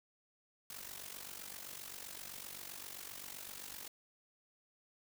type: noise with amplitude modulation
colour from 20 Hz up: white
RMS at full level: -45 dBFS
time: 0.7-3.88 s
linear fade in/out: 2 ms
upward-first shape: sine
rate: 47.7 Hz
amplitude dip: 75%
effects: none